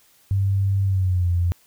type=tone with pitch glide; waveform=sine; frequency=98 to 87.31 Hz; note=G2 to F2; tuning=0 to 0 cents; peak=-17 dBFS; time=0.31-1.52 s; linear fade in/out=0 ms; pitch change=-200 cents; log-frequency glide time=0.84-1.3 s; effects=white hiss -57 dBFS RMS until 1.66 s